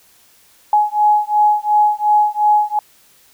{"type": "beating tone pair", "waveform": "sine", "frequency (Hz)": [839, 841.8], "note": ["G#5", "G#5"], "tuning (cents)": [17, 23], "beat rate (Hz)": 2.8, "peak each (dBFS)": [-14, -14], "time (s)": [0.73, 2.79], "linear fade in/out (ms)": 2, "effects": ["white hiss -51 dBFS RMS until 3.33 s"]}